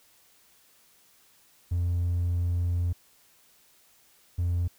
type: tone bursts at uneven times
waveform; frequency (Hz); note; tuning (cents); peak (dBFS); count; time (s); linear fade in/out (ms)
triangle; 87.31; F2; 0; -21; 2; 1.71-2.93 / 4.38-4.68; 10
effects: tanh soft clip ceiling -19 dBFS + white hiss -61 dBFS RMS until 4.78 s